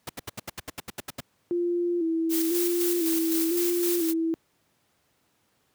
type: noise bursts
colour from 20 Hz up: pink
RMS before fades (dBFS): -33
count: 12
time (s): 0.07-1.205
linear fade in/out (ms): 5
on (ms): 24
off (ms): 77
type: tone with vibrato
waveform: sine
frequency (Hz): 337.4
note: E4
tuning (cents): +40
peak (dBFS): -23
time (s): 1.51-4.34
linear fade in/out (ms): 0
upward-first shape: square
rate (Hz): 1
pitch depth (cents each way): 54
type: noise with tremolo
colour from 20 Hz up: blue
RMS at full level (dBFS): -29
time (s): 2.29-4.14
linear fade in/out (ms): 50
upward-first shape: square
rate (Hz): 3.9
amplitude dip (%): 40
effects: pink hiss -69 dBFS RMS until 5.74 s + high-pass 100 Hz 12 dB/octave